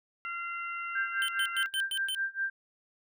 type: harmonic tone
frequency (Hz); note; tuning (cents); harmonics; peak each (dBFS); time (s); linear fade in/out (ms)
688; F5; -26; 2 / 3 / 4; -36 / -40 / -42; 0.25-1.66; 0
type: tone with tremolo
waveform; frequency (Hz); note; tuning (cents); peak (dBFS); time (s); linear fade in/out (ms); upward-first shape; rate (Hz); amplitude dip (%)
sine; 1580; G6; +13; -27; 0.95-2.5; 5; sine; 4.9; 95
type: tone bursts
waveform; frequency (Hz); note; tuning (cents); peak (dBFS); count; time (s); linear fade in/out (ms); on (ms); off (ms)
square; 3077; G7; -33; -31; 6; 1.22-2.148; 0; 63; 110
effects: none